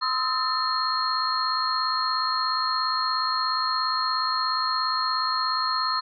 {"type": "tone cluster", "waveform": "sine", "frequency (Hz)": [1032, 1273, 1330, 1786, 4248], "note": ["C6", "D#6", "E6", "A6", "C8"], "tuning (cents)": [-24, 39, 15, 25, 25], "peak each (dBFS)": [-28, -27, -34, -35, -27], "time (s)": [0.01, 6.01], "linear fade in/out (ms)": 20, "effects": []}